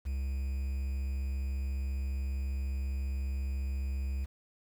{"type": "tone with quantisation", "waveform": "triangle", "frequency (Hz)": 67.3, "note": "C2", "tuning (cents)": 49, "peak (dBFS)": -29, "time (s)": [0.05, 4.26], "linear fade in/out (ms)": 20, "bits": 9, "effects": []}